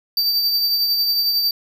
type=tone with tremolo; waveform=square; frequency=4644 Hz; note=D8; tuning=20 cents flat; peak=-15 dBFS; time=0.17-1.51 s; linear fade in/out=2 ms; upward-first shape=triangle; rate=11 Hz; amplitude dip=40%; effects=none